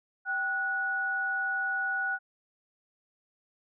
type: tone pair together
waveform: sine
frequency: 778 / 1466.3 Hz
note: G5 / F#6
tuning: -13 / -16 cents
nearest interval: major seventh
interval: 1097 cents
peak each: -36 / -28 dBFS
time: 0.25-2.19 s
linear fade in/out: 50 ms
effects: none